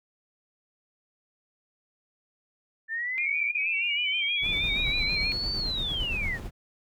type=linear two-way sweep; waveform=sine; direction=up then down; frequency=1763 to 4567 to 1763 Hz; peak=-28 dBFS; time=2.88-6.39 s; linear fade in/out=50 ms; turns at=5.55 s
type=tone with vibrato; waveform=sine; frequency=2349 Hz; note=D7; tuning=in tune; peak=-27 dBFS; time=3.18-5.32 s; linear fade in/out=0 ms; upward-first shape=sine; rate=6.3 Hz; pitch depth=74 cents each way
type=noise with tremolo; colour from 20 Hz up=brown; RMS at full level=-33 dBFS; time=4.41-6.51 s; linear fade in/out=50 ms; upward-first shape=square; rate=8.8 Hz; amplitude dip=30%
effects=none